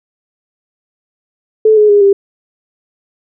sine tone with pitch steps, 435.3 / 422.2 / 409.4 / 397.1 Hz, A4 / G#4 / G#4 / G4, -19 / +29 / -25 / +22 cents, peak -4 dBFS, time 1.65-2.13 s, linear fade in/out 5 ms, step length 120 ms, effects none

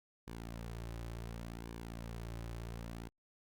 sawtooth tone with flanger, 57.3 Hz, A#1, 29 cents flat, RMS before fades -45 dBFS, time 0.27-3.09 s, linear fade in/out 10 ms, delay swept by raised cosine 1.5 to 4.4 ms, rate 0.69 Hz, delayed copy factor -0.55, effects Opus 48 kbps

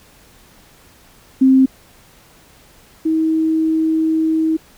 sine tone pair in turn, 263.7 / 319 Hz, C4 / D#4, +14 / +43 cents, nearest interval minor third, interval 329 cents, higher second, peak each -7 / -13 dBFS, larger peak first, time 1.41-1.66 / 3.05-4.57 s, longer second, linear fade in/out 10 ms, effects pink hiss -48 dBFS RMS until 4.77 s

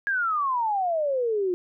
sine exponential sweep, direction down, 1661.2 to 349.2 Hz, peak -22 dBFS, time 0.07-1.54 s, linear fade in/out 0 ms, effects none

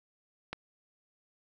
click, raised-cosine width 0.3 ms, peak -20 dBFS, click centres 0.53 s, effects none

